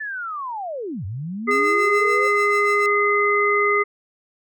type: linear two-way sweep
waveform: sine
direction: down then up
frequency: 1772 to 87.31 to 529 Hz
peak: -26 dBFS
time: 0-2.28 s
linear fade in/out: 10 ms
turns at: 1.05 s
type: harmonic tone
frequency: 410.7 Hz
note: G#4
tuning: 19 cents flat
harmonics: 1 / 3 / 5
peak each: -20 / -20 / -20 dBFS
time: 1.47-3.84 s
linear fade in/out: 20 ms
type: tone with tremolo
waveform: 10% pulse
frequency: 1330 Hz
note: E6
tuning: 15 cents sharp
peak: -25 dBFS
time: 1.51-2.86 s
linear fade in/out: 0 ms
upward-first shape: sine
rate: 6.9 Hz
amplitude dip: 75%
effects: none